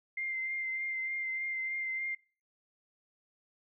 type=tone with vibrato; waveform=sine; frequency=2093 Hz; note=C7; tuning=in tune; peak=-33 dBFS; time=0.17-2.15 s; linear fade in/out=5 ms; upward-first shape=triangle; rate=3.3 Hz; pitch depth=22 cents each way; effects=noise-tail reverb RT60 0.4 s tail -23 dB re dry